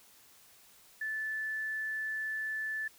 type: tone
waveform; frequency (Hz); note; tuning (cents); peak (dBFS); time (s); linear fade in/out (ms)
sine; 1748; A6; -12; -33; 1.01-2.88; 5
effects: white hiss -60 dBFS RMS until 2.98 s